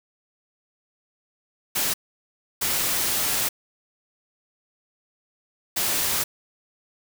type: noise bursts at uneven times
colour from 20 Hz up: white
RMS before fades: -24 dBFS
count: 3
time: 1.75-1.94 / 2.61-3.49 / 5.76-6.24 s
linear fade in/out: 10 ms
effects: none